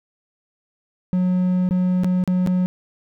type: tone with dropouts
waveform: triangle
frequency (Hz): 182.2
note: F#3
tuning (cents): -26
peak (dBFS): -14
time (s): 1.13-2.66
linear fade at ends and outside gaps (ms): 0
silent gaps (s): 1.69-1.709 / 2.035-2.045 / 2.239-2.276 / 2.463-2.473
effects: none